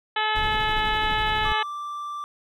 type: harmonic tone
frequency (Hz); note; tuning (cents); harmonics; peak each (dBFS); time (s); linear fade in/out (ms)
430.8; A4; -37; 1 / 2 / 3 / 4 / 5 / 6 / 7 / 8 / 9; -36 / -25 / -30 / -28 / -33 / -35 / -31 / -35 / -36; 0.16-1.63; 5
type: noise with tremolo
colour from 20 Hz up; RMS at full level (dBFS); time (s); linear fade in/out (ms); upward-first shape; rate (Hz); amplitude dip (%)
brown; -30; 0.35-1.53; 10; square; 12; 30
type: tone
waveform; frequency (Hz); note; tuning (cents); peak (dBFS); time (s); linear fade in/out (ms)
triangle; 1174.7; D6; 0; -28; 1.45-2.24; 0
effects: none